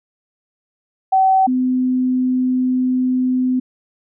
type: tone pair in turn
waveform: sine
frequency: 763 / 254.6 Hz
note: G5 / C4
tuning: -47 / -47 cents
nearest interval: octave + perfect fifth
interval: 1900 cents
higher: first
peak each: -10 / -14 dBFS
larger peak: first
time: 1.12-1.47 / 1.47-3.6 s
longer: second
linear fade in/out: 10 ms
effects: none